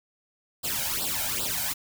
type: noise with flanger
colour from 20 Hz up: white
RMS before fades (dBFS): -29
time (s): 0.63-1.74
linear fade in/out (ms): 20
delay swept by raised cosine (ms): 0.23 to 1.33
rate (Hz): 2.5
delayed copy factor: +0.9
effects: none